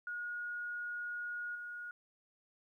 sine tone with level steps, 1442 Hz, F#6, 45 cents flat, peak -38 / -42 dBFS, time 0.07-1.91 s, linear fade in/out 2 ms, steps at 1.55 s, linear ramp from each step 5 ms, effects 13-bit

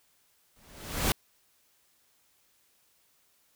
pink noise with exponential growth, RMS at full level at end -23 dBFS, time 0.56-1.12 s, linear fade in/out 2 ms, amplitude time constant 120 ms, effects white hiss -68 dBFS RMS until 3.55 s

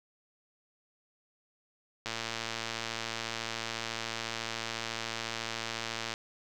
click train, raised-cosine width 0.2 ms, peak -17 dBFS, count 466, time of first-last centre 2.06-6.139 s, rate 114 Hz, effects none

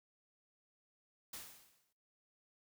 white noise with exponential decay, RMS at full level -45 dBFS, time 1.33-1.93 s, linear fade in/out 5 ms, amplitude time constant 130 ms, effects noise-tail reverb RT60 0.5 s tail -21 dB re dry

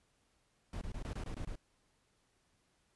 brown noise bursts, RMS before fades -41 dBFS, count 8, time 0.73-1.556 s, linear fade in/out 2 ms, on 84 ms, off 22 ms, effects pink hiss -75 dBFS RMS until 2.95 s + resampled to 24000 Hz

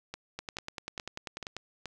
two click trains, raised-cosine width 0.2 ms, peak -21 / -20 dBFS, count 5 / 13, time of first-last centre 0.14-1.857 / 0.39-1.566 s, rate 2.33 / 10.2 Hz, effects none

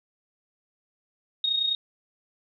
sine tone with amplitude modulation, 3729 Hz, A#7, in tune, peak -20 dBFS, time 1.44-1.75 s, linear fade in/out 2 ms, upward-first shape sine, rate 29.5 Hz, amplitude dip 60%, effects none

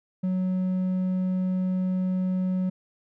sine tone with hard clipping, 185 Hz, F#3, in tune, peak -24 dBFS, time 0.23-2.7 s, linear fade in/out 10 ms, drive 3 dB, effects none

